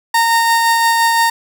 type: tone with tremolo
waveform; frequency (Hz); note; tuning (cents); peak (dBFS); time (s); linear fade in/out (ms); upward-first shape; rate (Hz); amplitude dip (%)
30% pulse; 921; A#5; -21; -7; 0.14-1.3; 5; sine; 5.8; 25
effects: none